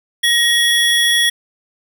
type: tone pair together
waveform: square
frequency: 1884 / 3357 Hz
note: A#6 / G#7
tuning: +18 / +18 cents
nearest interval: minor seventh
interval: 1000 cents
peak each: -16 / -14 dBFS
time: 0.23-1.3 s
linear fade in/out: 10 ms
effects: none